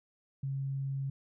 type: tone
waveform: sine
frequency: 136.4 Hz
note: C#3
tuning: 28 cents flat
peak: -32 dBFS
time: 0.43-1.1 s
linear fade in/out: 5 ms
effects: none